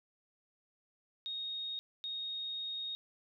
sine tone bursts at uneven times, 3729 Hz, A#7, in tune, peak -37 dBFS, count 2, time 1.26-1.79 / 2.04-2.95 s, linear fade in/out 0 ms, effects none

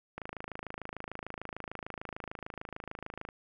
click train, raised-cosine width 0.5 ms, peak -24 dBFS, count 84, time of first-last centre 0.18-3.289 s, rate 26.7 Hz, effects none

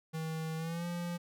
square tone with pitch glide, 160 to 173.48 Hz, D#3 to F3, +49 to -11 cents, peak -36 dBFS, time 0.13-1.18 s, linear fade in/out 20 ms, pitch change +140 cents, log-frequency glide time 0.57-0.86 s, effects none

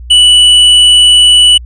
triangle tone with tanh clipping, 2960 Hz, F#7, in tune, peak -3 dBFS, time 0.1-1.58 s, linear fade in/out 10 ms, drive 13 dB, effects added 60 Hz sine -24 dBFS peak until 1.65 s + resampled to 22050 Hz

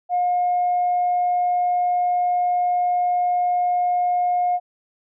sine tone, 715 Hz, F5, 41 cents sharp, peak -16 dBFS, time 0.09-4.6 s, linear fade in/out 50 ms, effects tanh soft clip ceiling -13 dBFS

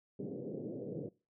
white band-pass noise, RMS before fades -42 dBFS, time 0.19-1.09 s, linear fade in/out 5 ms, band 120 to 510 Hz, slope 48 dB/octave, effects noise-tail reverb RT60 0.3 s tail -21 dB re dry

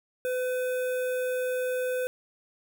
square tone with notch filter, 505 Hz, B4, 39 cents sharp, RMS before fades -29 dBFS, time 0.25-2.07 s, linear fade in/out 0 ms, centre 4800 Hz, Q 0.68, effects none

